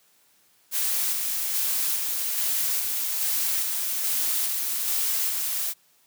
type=noise with tremolo; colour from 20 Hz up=blue; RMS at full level=-25 dBFS; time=0.71-5.74 s; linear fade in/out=50 ms; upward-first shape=square; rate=1.2 Hz; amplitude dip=25%; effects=white hiss -62 dBFS RMS until 6.06 s + high-pass 100 Hz 12 dB/octave